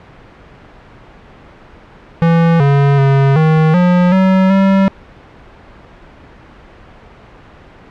square tone with pitch steps, 166.8 / 140.5 / 137.3 / 157.5 / 178.6 / 189 / 193.8 Hz, E3 / C#3 / C#3 / D#3 / F3 / F#3 / G3, +21 / +24 / -16 / +21 / +39 / +37 / -20 cents, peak -8 dBFS, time 2.22-4.88 s, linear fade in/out 0 ms, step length 380 ms, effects pink hiss -39 dBFS RMS until 7.9 s + low-pass 2000 Hz 12 dB/octave

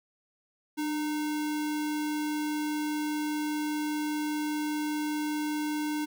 sine tone with sample-and-hold, 300 Hz, D4, 37 cents sharp, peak -28 dBFS, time 0.77-6.06 s, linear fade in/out 20 ms, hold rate 1225 Hz, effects none

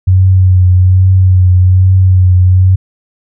sine tone with vibrato, 92.5 Hz, F#2, in tune, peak -3 dBFS, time 0.07-2.76 s, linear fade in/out 10 ms, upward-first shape triangle, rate 1.2 Hz, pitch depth 34 cents each way, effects none

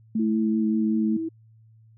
sine tone with vibrato, 219.1 Hz, A3, 7 cents flat, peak -21 dBFS, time 0.15-1.17 s, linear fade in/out 5 ms, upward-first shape sine, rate 5.2 Hz, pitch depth 21 cents each way
sine tone with pitch glide, 329.6 to 325.1 Hz, E4 to E4, 0 to -24 cents, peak -26 dBFS, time 0.19-1.29 s, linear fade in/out 10 ms, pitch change -24 cents, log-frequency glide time 0.49-0.66 s
effects added 111 Hz sine -51 dBFS peak until 1.97 s

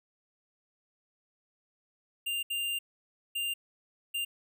square tone bursts at uneven times, 2794 Hz, F7, in tune, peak -31 dBFS, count 4, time 2.26-2.43 / 2.5-2.79 / 3.35-3.54 / 4.14-4.25 s, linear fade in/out 10 ms, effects none

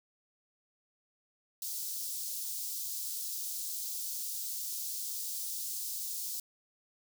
white high-pass noise, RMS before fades -38 dBFS, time 1.62-6.4 s, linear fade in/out 2 ms, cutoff 4500 Hz, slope 24 dB/octave, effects none

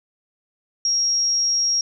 sine tone, 5600 Hz, F8, 4 cents sharp, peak -17 dBFS, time 0.85-1.81 s, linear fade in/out 2 ms, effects none

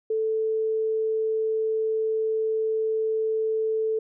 sine tone, 440 Hz, A4, in tune, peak -22 dBFS, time 0.1-3.99 s, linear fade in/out 5 ms, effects none

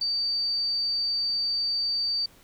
sine tone, 4616 Hz, D8, 31 cents flat, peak -24 dBFS, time 0.01-2.26 s, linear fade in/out 5 ms, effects pink hiss -56 dBFS RMS until 2.43 s

